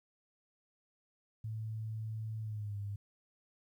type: tone with pitch glide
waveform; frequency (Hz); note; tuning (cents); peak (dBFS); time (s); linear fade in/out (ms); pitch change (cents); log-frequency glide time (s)
sine; 110 to 101.45; A2 to G#2; 0 to -40; -37; 1.44-2.96; 5; -140; 2.41-2.77
effects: 12-bit